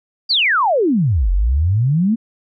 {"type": "exponential two-way sweep", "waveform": "sine", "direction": "down then up", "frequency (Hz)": [4904, 42.59, 237.5], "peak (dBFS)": -12, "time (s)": [0.29, 2.16], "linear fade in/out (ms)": 20, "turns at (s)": 1.31, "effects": []}